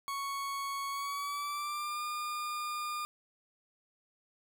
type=tone with pitch glide; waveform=40% pulse; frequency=1109 to 1209.4 Hz; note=C#6 to D#6; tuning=0 to -50 cents; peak=-34 dBFS; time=0.08-3.05 s; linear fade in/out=0 ms; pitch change=+150 cents; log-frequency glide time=0.9-2.03 s; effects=none